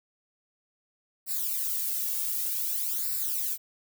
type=noise with flanger; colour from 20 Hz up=violet; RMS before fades=-30 dBFS; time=1.26-3.58 s; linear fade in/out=50 ms; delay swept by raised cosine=0.31 to 2.01 ms; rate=0.54 Hz; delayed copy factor=-0.9; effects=none